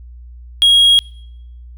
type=tone; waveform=triangle; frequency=3287 Hz; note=G#7; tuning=19 cents flat; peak=-5 dBFS; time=0.62-0.99 s; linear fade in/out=0 ms; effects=noise-tail reverb RT60 0.8 s tail -26 dB re dry + added 60 Hz sine -33 dBFS peak until 1.77 s